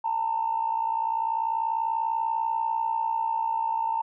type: tone with amplitude modulation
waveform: sine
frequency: 903 Hz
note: A5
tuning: 45 cents sharp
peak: -20 dBFS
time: 0.04-4.02 s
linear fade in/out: 10 ms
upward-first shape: sine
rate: 60.3 Hz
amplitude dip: 75%
effects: tanh soft clip ceiling -16 dBFS